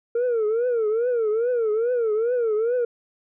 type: tone with vibrato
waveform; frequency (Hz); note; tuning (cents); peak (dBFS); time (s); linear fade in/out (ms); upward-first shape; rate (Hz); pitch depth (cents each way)
sine; 459.8; A#4; -24; -17; 0.15-2.85; 5; triangle; 2.4; 170
effects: tanh soft clip ceiling -18 dBFS